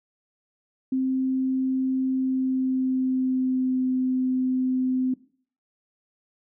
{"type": "tone with pitch glide", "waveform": "sine", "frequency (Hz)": [261.6, 257], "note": ["C4", "C4"], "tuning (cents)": [0, -31], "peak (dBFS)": -21, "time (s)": [0.92, 5.14], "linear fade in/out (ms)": 5, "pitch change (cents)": -31, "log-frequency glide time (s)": [2.1, 3.86], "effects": ["noise-tail reverb RT60 0.5 s tail -19 dB re dry"]}